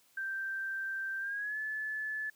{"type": "tone with pitch glide", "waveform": "sine", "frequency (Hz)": [1568, 1729.8], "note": ["G6", "A6"], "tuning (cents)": [0, -30], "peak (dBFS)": -34, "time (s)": [0.17, 2.3], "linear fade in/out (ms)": 5, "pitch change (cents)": 170, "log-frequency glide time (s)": [1.19, 1.58], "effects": ["white hiss -67 dBFS RMS until 2.35 s", "high-pass 100 Hz 12 dB/octave"]}